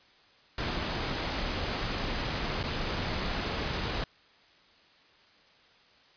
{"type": "noise with dropouts", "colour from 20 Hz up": "pink", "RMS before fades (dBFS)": -32, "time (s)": [0.58, 4.04], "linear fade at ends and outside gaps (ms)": 2, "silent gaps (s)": [2.63, 2.637], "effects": ["white hiss -60 dBFS RMS until 6.16 s", "resampled to 11025 Hz"]}